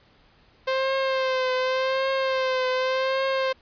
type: tone with vibrato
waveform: sawtooth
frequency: 523.3 Hz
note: C5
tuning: in tune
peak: -18 dBFS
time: 0.67-3.53 s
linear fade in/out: 10 ms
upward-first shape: triangle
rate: 0.87 Hz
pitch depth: 45 cents each way
effects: pink hiss -58 dBFS RMS until 3.61 s + resampled to 11025 Hz